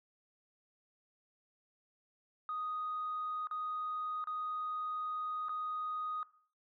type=tone with dropouts; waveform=sine; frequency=1244.5 Hz; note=D#6; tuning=in tune; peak=-35 dBFS; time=2.49-6.23 s; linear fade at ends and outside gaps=1 ms; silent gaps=3.471-3.511 / 4.241-4.272 / 5.485-5.493 s; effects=noise-tail reverb RT60 0.5 s tail -19 dB re dry + tanh soft clip ceiling -31 dBFS